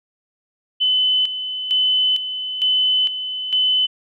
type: tone with tremolo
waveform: sine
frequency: 3023 Hz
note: F#7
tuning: 36 cents sharp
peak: -14 dBFS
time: 0.8-3.87 s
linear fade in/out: 20 ms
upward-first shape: square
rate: 1.1 Hz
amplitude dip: 65%
effects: none